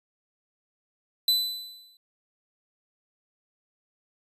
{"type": "tone with exponential decay", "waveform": "45% pulse", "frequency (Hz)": 4000, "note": "B7", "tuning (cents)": 21, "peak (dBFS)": -18, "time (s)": [1.28, 1.97], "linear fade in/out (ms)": 2, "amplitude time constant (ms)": 150, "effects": ["resampled to 32000 Hz"]}